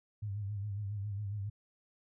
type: tone with vibrato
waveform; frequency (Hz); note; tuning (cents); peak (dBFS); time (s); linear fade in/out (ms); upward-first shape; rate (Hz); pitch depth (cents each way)
sine; 101.9; G#2; -32; -35; 0.22-1.5; 10; sine; 7.3; 74
effects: none